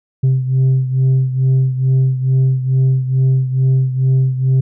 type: beating tone pair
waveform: sine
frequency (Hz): 130.81 / 133.11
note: C3 / C3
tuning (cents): 0 / +30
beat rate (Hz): 2.3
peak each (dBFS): -10 / -15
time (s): 0.23-4.61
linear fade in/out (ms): 10
effects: tanh soft clip ceiling -8 dBFS